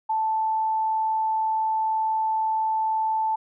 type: tone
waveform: sine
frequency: 879 Hz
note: A5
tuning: 2 cents flat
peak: -21 dBFS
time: 0.09-3.36 s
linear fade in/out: 10 ms
effects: none